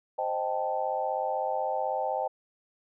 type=chord; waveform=sine; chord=A half-diminished seventh; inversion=first; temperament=equal; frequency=523.3 / 622.3 / 784 / 880 Hz; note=C5 / Eb5 / G5 / A5; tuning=0 / 0 / 0 / 0 cents; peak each=-33 / -33 / -31 / -34 dBFS; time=0.18-2.28 s; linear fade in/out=10 ms; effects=none